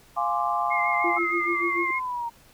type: chord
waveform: sine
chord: D half-diminished seventh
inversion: first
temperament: equal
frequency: 698.5 / 830.6 / 1046.5 / 1174.7 Hz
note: F5 / Ab5 / C6 / D6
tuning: 0 / 0 / 0 / 0 cents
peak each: -28 dBFS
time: 0.16-1.19 s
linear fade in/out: 20 ms
type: tone with vibrato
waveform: sine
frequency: 2117 Hz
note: C7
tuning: 20 cents sharp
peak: -25 dBFS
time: 0.7-2 s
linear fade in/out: 20 ms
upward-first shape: sine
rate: 6.5 Hz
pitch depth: 31 cents each way
type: tone with tremolo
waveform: sine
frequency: 344.1 Hz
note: F4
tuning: 26 cents flat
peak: -24 dBFS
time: 1.04-1.91 s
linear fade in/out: 5 ms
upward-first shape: sine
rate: 6.9 Hz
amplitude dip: 90%
type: linear sweep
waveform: sine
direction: down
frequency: 1309 to 924 Hz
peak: -27 dBFS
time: 1.16-2.3 s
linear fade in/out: 20 ms
effects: pink hiss -55 dBFS RMS until 2.53 s